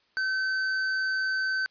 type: tone with hard clipping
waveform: sine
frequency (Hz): 1534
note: G6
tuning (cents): -38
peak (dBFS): -27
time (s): 0.17-1.66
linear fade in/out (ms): 0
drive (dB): 11
effects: white hiss -67 dBFS RMS until 1.7 s + resampled to 11025 Hz